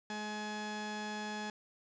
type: tone pair together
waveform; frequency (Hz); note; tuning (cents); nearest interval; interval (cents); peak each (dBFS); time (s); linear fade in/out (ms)
sawtooth; 211.5 / 846; G#3 / G#5; +32 / +32; 2 octaves; 2400; -37 / -36; 0.1-1.5; 2
effects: resampled to 16000 Hz + 12-bit